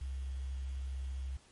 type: tone with quantisation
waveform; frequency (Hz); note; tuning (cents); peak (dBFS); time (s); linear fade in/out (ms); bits
sine; 66.4; C2; +26; -36; 0.01-1.37; 5; 10
effects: pink hiss -63 dBFS RMS until 1.51 s + MP3 48 kbps